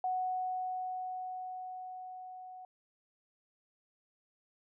sine tone with level ramp, 740 Hz, F#5, in tune, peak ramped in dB -30 to -46 dBFS, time 0.04-2.65 s, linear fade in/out 2 ms, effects none

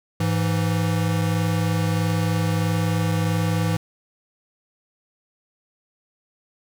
square tone pair together, 103.83 / 165.34 Hz, G#2 / E3, 0 / +6 cents, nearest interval minor sixth, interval 806 cents, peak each -23 dBFS, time 0.2-3.77 s, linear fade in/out 5 ms, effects none

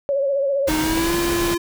sine tone with vibrato, 554.4 Hz, C#5, in tune, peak -17 dBFS, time 0.09-0.69 s, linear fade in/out 0 ms, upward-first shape triangle, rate 15 Hz, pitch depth 63 cents each way
pink noise, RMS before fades -25 dBFS, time 0.67-1.55 s, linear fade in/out 10 ms
square tone with pitch glide, 311.1 to 343.2 Hz, D#4 to F4, 0 to -30 cents, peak -20 dBFS, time 0.68-1.58 s, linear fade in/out 10 ms, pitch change +170 cents, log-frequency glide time 0.79-1.15 s
effects none

